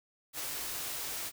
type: band-stop noise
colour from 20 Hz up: white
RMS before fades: -38 dBFS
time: 0.33-1.32 s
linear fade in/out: 50 ms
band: 160 to 240 Hz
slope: 96 dB/octave
effects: none